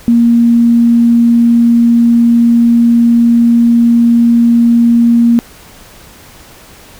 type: tone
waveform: sine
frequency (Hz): 234.7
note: A#3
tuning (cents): +12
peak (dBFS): -4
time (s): 0.08-5.39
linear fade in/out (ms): 0
effects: pink hiss -37 dBFS RMS until 6.99 s